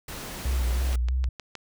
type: noise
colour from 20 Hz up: pink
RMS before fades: -37 dBFS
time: 0.08-0.96 s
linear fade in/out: 5 ms
type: tone with vibrato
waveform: sine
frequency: 62.2 Hz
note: B1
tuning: 13 cents sharp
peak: -22 dBFS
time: 0.45-1.29 s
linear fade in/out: 5 ms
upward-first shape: square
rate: 3.1 Hz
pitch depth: 52 cents each way
type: click train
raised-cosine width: 0.2 ms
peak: -20 dBFS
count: 5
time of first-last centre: 0.93-1.553 s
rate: 6.42 Hz
effects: none